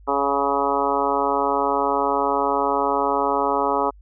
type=harmonic tone; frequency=140 Hz; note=C#3; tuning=18 cents sharp; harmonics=2 / 3 / 4 / 5 / 6 / 7 / 8 / 9; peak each=-29 / -25 / -27 / -28 / -25 / -25 / -27 / -27 dBFS; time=0.07-3.91 s; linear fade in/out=20 ms; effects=added 50 Hz sine -44 dBFS peak until 4.01 s